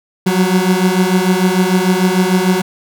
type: beating tone pair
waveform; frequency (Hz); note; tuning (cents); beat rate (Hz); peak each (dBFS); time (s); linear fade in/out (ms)
30% pulse; 181.5 / 188.2; F#3 / F#3; -33 / +30; 6.7; -11; 0.26-2.62; 10
effects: none